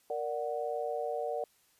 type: chord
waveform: sine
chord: Bb augmented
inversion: none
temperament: equal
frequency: 466.2 / 587.3 / 740 Hz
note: Bb4 / D5 / F#5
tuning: 0 / 0 / 0 cents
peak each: -36 / -36 / -37 dBFS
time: 0.1-1.44 s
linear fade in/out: 2 ms
effects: white hiss -68 dBFS RMS until 1.79 s + resampled to 32000 Hz